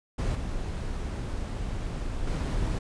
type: noise with level steps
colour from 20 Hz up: brown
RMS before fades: -27 / -32 / -28 dBFS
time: 0.18-2.79 s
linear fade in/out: 10 ms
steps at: 0.35 / 2.27 s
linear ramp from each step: 2 ms
effects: resampled to 22050 Hz